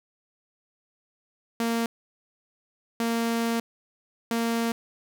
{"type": "tone bursts at uneven times", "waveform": "sawtooth", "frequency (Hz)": 230.9, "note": "A#3", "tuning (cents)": -16, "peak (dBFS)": -20, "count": 3, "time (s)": [[1.6, 1.86], [3, 3.6], [4.31, 4.72]], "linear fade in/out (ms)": 2, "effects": []}